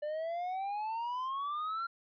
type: exponential sweep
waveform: triangle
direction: up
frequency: 589 to 1386 Hz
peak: -32 dBFS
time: 0.02-1.87 s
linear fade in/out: 10 ms
effects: resampled to 11025 Hz